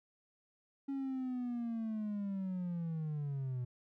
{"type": "linear sweep", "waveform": "triangle", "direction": "down", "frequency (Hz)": [277.2, 121.8], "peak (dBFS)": -33, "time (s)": [0.88, 3.65], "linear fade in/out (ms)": 10, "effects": ["tanh soft clip ceiling -29 dBFS"]}